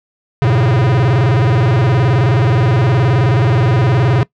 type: tone with vibrato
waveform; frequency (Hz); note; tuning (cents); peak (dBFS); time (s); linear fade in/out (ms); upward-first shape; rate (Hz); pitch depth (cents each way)
square; 123.47; B2; 0; -10; 0.42-4.23; 0; square; 19; 210
effects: noise-tail reverb RT60 0.1 s tail -21 dB re dry + low-pass 3000 Hz 12 dB/octave